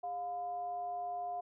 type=tone with frequency modulation; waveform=sine; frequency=709 Hz; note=F5; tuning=26 cents sharp; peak=-36 dBFS; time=0.03-1.41 s; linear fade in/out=10 ms; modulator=304 Hz; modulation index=0.31; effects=none